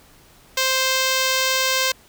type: tone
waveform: 5% pulse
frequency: 523.3 Hz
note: C5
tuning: in tune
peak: -6 dBFS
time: 0.57-1.92 s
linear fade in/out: 5 ms
effects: pink hiss -51 dBFS RMS until 2.08 s